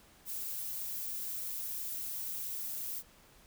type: noise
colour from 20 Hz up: violet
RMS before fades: -39 dBFS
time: 0.25-3.03 s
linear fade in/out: 50 ms
effects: pink hiss -61 dBFS RMS until 3.46 s